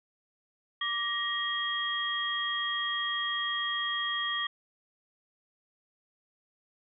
sine tone cluster, 1170 / 1885 / 3257 Hz, D6 / A#6 / G#7, -7 / +19 / -34 cents, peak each -35 / -33 / -32 dBFS, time 0.81-4.47 s, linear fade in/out 5 ms, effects none

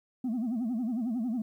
sine tone with vibrato, 236 Hz, A#3, 22 cents sharp, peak -26 dBFS, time 0.24-1.42 s, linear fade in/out 5 ms, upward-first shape sine, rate 11 Hz, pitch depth 170 cents each way, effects tanh soft clip ceiling -27 dBFS + 11-bit

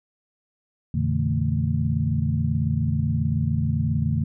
sine tone cluster, 87.4 / 118.5 / 145.7 / 164.2 / 221.3 Hz, F2 / A#2 / D3 / E3 / A3, +2 / +29 / -13 / -6 / +10 cents, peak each -26 / -27 / -24 / -30 / -28 dBFS, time 0.94-4.24 s, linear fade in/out 5 ms, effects none

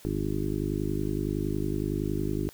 harmonic tone with a mistuned harmonic, 50.8 Hz, G#1, 38 cents flat, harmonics 1 / 2 / 3 / 4 / 5 / 6 / 7 / 8, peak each -35 / -35 / -34 / -37 / -37 / -33 / -34 / -38 dBFS, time 0.05-2.49 s, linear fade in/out 0 ms, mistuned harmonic 1, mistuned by -140 cents, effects white hiss -53 dBFS RMS until 2.53 s

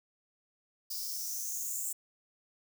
violet noise with high-pass filter sweep, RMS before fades -37 dBFS, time 0.9-1.93 s, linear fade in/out 10 ms, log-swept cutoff 4900 to 7700 Hz, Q 7, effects none

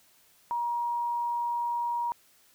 sine tone, 950 Hz, A#5, 33 cents sharp, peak -27 dBFS, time 0.51-2.12 s, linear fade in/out 0 ms, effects white hiss -62 dBFS RMS until 2.54 s

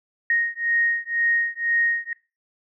sine beating tone pair, 1864.7 / 1866.7 Hz, A#6 / A#6, 0 / +2 cents, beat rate 2 Hz, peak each -23 dBFS, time 0.3-2.13 s, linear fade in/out 2 ms, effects noise-tail reverb RT60 0.3 s tail -21 dB re dry

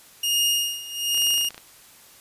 sawtooth tone with tremolo, 2846 Hz, F7, 32 cents sharp, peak -15 dBFS, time 0.23-1.49 s, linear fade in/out 5 ms, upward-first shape sine, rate 1.2 Hz, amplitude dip 85%
clicks, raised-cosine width 0.2 ms, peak -22 dBFS, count 12, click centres 1.146 / 1.176 / 1.22 / 1.269 / 1.306 / 1.341 / 1.379 / 1.412 / 1.447 / 1.506 / 1.545 / 1.579 s
effects white hiss -50 dBFS RMS until 2.2 s + resampled to 32000 Hz

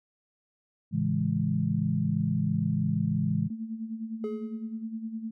sine chord, A major seventh, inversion none, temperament equal, 110 / 138.59 / 164.81 / 207.7 Hz, A2 / C#3 / E3 / G#3, 0 / 0 / 0 / 0 cents, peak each -32 / -32 / -28 / -29 dBFS, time 0.91-3.5 s, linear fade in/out 50 ms
sine tone with tremolo, 223.1 Hz, A3, 24 cents sharp, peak -30 dBFS, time 3.5-5.31 s, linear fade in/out 5 ms, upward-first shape sine, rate 9.8 Hz, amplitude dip 65%
triangle tone with exponential decay, 423.2 Hz, G#4, 33 cents sharp, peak -27 dBFS, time 4.24-4.84 s, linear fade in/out 1 ms, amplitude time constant 130 ms
effects none

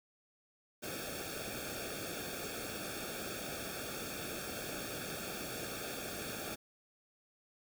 pink noise with comb filter, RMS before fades -42 dBFS, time 0.82-6.56 s, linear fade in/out 20 ms, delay 1 ms, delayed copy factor -0.95, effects none

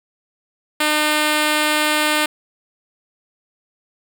5% pulse tone, 303.2 Hz, D#4, 45 cents flat, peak -4 dBFS, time 0.8-2.26 s, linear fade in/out 5 ms, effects none

